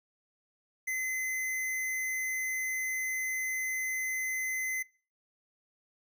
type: tone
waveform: square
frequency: 2045 Hz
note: C7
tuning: 40 cents flat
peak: -31 dBFS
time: 0.87-4.83 s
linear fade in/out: 10 ms
effects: noise-tail reverb RT60 0.4 s tail -24 dB re dry